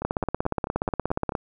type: two click trains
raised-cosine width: 1 ms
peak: -18 / -10 dBFS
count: 7 / 23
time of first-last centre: 0.02-1.322 / 0.05-1.352 s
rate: 4.61 / 16.9 Hz
effects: none